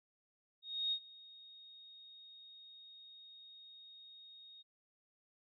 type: tone with ADSR envelope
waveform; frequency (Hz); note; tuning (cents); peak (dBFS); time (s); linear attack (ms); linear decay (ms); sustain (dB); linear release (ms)
sine; 3729; A#7; 0; -32; 0.62-4.63; 300; 71; -22; 22
effects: none